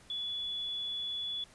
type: tone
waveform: sine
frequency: 3421 Hz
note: A7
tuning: 49 cents flat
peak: -34 dBFS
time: 0.1-1.44 s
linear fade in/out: 2 ms
effects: pink hiss -59 dBFS RMS until 1.54 s + resampled to 24000 Hz